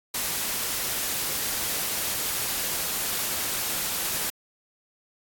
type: noise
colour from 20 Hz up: white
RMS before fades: -28 dBFS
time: 0.14-4.3 s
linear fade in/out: 5 ms
effects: AAC 64 kbps